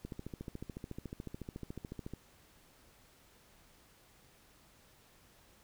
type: click train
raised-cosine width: 3 ms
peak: -29 dBFS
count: 30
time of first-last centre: 0.05-2.136 s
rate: 13.9 Hz
effects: pink hiss -64 dBFS RMS until 5.63 s